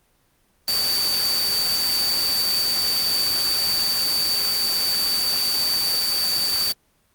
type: tone in noise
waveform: sine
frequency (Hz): 4586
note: D8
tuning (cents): -42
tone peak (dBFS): -19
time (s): 0.68-6.72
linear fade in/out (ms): 0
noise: white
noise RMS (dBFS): -26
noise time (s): 0.68-6.72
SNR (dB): +4
effects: pink hiss -63 dBFS RMS until 7.14 s + Opus 24 kbps